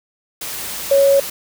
sine tone in noise, 554.4 Hz, C#5, in tune, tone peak -9 dBFS, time 0.91-1.2 s, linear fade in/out 5 ms, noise white, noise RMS -27 dBFS, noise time 0.41-1.3 s, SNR +15 dB, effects none

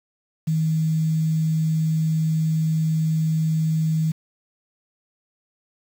sine tone with quantisation, 158.6 Hz, D#3, 33 cents sharp, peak -18 dBFS, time 0.47-4.12 s, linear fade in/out 10 ms, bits 7, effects none

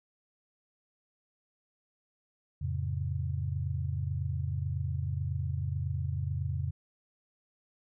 sine chord, F augmented, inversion none, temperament just, 87.31 / 109.13 / 136.42 Hz, F2 / A2 / C#3, 0 / -14 / -27 cents, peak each -33 / -37 / -34 dBFS, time 2.61-6.71 s, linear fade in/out 10 ms, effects none

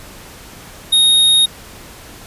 square tone, 3729 Hz, A#7, in tune, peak -9 dBFS, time 0.92-1.46 s, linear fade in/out 10 ms, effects pink hiss -37 dBFS RMS until 2.26 s + resampled to 32000 Hz

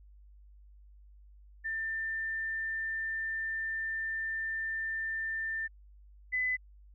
sine tone pair in turn, 1790 / 2009 Hz, A6 / B6, +29 / +29 cents, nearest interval major second, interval 200 cents, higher second, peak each -32 / -28 dBFS, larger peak second, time 1.64-5.68 / 6.32-6.57 s, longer first, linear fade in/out 20 ms, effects added 50 Hz sine -53 dBFS peak until 6.94 s

